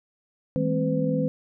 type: tone cluster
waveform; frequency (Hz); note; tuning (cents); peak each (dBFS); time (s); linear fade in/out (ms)
sine; 159.4 / 202.7 / 221.6 / 262.8 / 506; D#3 / G#3 / A3 / C4 / B4; +42 / -42 / +13 / +8 / +42; -26 / -30 / -33 / -27 / -27; 0.56-1.28; 0
effects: none